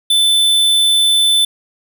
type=tone; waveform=square; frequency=3520 Hz; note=A7; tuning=in tune; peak=-10 dBFS; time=0.1-1.45 s; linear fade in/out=5 ms; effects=none